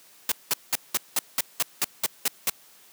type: noise bursts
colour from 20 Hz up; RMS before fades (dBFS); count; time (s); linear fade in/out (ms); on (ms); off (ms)
white; -23; 11; 0.29-2.498; 2; 28; 190
effects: white hiss -54 dBFS RMS until 2.92 s + high-pass 150 Hz 12 dB/octave